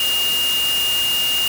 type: tone in noise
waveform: sine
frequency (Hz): 2833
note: F7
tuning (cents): +24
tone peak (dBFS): -17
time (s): 0-1.48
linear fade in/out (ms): 2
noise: white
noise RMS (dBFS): -25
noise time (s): 0-1.48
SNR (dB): +5
effects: none